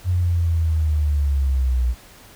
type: linear sweep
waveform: sine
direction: down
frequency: 91.2 to 59.5 Hz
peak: -16 dBFS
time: 0.04-1.95 s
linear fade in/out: 50 ms
effects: pink hiss -46 dBFS RMS until 2.35 s